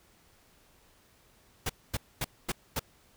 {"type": "noise bursts", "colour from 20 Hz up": "pink", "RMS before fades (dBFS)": -31, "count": 5, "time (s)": [1.66, 2.795], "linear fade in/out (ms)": 5, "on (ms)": 35, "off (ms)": 240, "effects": ["pink hiss -63 dBFS RMS until 3.16 s"]}